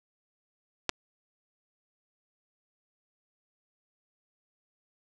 clicks, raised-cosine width 0.2 ms, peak -8 / -17 dBFS, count 2, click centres 0.893 / 0.896 s, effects none

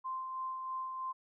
sine tone with tremolo, 1043 Hz, C6, 6 cents flat, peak -35 dBFS, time 0.04-1.13 s, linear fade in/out 20 ms, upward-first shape sine, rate 3.1 Hz, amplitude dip 35%, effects none

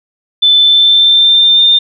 sine tone with pitch glide, 3520 to 3609 Hz, A7 to A7, 0 to +43 cents, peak -4 dBFS, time 0.42-1.79 s, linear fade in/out 10 ms, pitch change +43 cents, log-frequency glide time 0.57-1.64 s, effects none

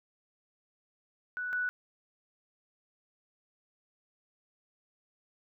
sine tone pair in turn, 1480 / 1480 Hz, F#6 / F#6, 0 / 0 cents, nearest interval unison, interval 0 cents, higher neither, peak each -33 / -29 dBFS, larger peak second, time 1.37-1.53 / 1.53-1.69 s, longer neither, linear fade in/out 0 ms, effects none

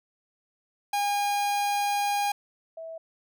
45% pulse / sine tone pair in turn, 814 / 652.1 Hz, G#5 / E5, -35 / -19 cents, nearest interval major third, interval 384 cents, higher first, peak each -24 / -36 dBFS, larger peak first, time 0.93-2.32 / 2.77-2.98 s, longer first, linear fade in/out 5 ms, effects none

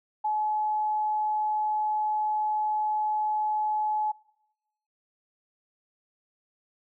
sine tone, 853 Hz, G#5, 46 cents sharp, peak -24 dBFS, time 0.24-4.12 s, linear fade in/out 10 ms, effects noise-tail reverb RT60 0.9 s tail -23 dB re dry

